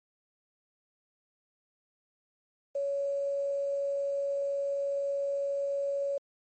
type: tone with quantisation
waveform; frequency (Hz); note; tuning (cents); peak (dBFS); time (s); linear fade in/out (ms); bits
sine; 560; C#5; +18; -28; 2.75-6.18; 5; 9
effects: MP3 32 kbps